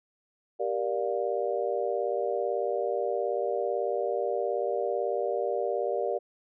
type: chord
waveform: sine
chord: G minor seventh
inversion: none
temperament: just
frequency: 392 / 470.4 / 588 / 705.6 Hz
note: G4 / Bb4 / D5 / F5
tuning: 0 / +16 / +2 / +18 cents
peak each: -32 / -31 / -31 / -34 dBFS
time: 0.59-6.19 s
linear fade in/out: 20 ms
effects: none